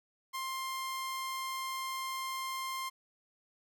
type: tone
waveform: sawtooth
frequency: 1055 Hz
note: C6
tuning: 14 cents sharp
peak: -32 dBFS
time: 0.33-2.9 s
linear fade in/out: 20 ms
effects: none